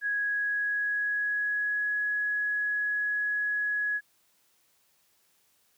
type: tone with pitch glide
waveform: sine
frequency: 1661.2 to 1679.5 Hz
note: G#6 to G#6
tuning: 0 to +19 cents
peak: -26 dBFS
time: 0.01-4.01 s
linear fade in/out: 50 ms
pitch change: +19 cents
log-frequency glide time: 0.17-1.95 s
effects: white hiss -68 dBFS RMS until 5.77 s + high-pass 60 Hz 12 dB/octave